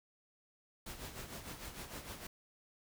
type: noise with tremolo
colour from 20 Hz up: pink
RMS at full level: -45 dBFS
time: 0.86-2.27 s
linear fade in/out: 5 ms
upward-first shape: sine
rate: 6.6 Hz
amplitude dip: 60%
effects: none